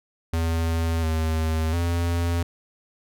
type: tone with pitch steps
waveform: square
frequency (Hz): 82.4 / 79.9 / 85.5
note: E2 / D#2 / F2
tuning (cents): 0 / +47 / -36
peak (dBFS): -22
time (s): 0.33-2.43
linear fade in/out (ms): 5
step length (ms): 700
effects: none